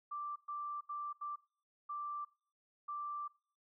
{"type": "tone bursts at uneven times", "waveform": "sine", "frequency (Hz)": 1174.7, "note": "D6", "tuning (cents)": 0, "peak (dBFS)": -39, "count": 6, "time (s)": [[0.11, 0.36], [0.48, 0.81], [0.89, 1.13], [1.21, 1.36], [1.89, 2.25], [2.88, 3.28]], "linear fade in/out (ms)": 10, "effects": ["noise-tail reverb RT60 0.5 s tail -24 dB re dry"]}